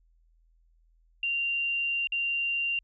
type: tone with dropouts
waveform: sine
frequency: 2774 Hz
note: F7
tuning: 12 cents flat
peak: -26 dBFS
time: 1.23-2.79 s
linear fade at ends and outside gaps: 2 ms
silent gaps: 2.072-2.121 s
effects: added 41 Hz sine -61 dBFS peak until 2.83 s